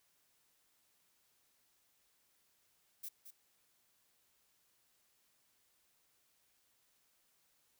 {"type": "noise with echo", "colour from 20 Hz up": "violet", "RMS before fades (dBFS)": -45, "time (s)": [3.03, 3.09], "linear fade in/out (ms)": 10, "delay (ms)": 220, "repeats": 1, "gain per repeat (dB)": -9, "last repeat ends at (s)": 3.31, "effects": ["white hiss -75 dBFS RMS until 7.79 s"]}